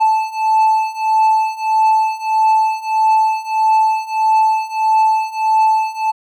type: beating tone pair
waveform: triangle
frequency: 875 / 876.6 Hz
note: A5 / A5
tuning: -10 / -7 cents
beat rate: 1.6 Hz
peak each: -14 / -12 dBFS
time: 0-6.12 s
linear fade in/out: 20 ms
effects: none